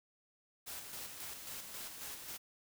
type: noise with tremolo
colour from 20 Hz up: white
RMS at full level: -45 dBFS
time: 0.66-2.38 s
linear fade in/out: 20 ms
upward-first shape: square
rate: 3.7 Hz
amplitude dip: 40%
effects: none